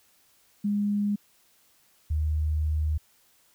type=tone pair in turn; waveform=sine; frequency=205.1 / 76.87 Hz; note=G#3 / D#2; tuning=-21 / -20 cents; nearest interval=octave + perfect fourth; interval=1699 cents; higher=first; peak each=-23 dBFS; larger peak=neither; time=0.64-1.16 / 2.1-2.98 s; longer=second; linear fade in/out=10 ms; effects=white hiss -63 dBFS RMS until 3.54 s